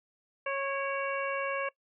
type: harmonic tone with a mistuned harmonic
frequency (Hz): 550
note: C#5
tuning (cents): -14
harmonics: 1 / 2 / 3 / 4 / 5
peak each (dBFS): -33 / -36 / -38 / -39 / -40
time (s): 0.46-1.69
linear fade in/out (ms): 5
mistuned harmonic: 4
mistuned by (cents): +47
effects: noise-tail reverb RT60 0.1 s tail -21 dB re dry